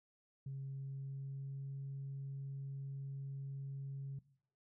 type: tone with pitch glide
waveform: sine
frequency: 136.1 to 137.28 Hz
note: C#3 to C#3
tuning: -31 to -16 cents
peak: -40 dBFS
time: 0.46-4.19 s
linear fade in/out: 5 ms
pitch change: +15 cents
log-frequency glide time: 0.74-1.72 s
effects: noise-tail reverb RT60 0.6 s tail -19 dB re dry + tanh soft clip ceiling -38 dBFS